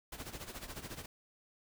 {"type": "noise with tremolo", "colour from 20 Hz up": "pink", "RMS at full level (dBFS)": -43, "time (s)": [0.12, 1.06], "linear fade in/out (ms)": 5, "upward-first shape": "sine", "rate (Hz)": 14, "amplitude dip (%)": 75, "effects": []}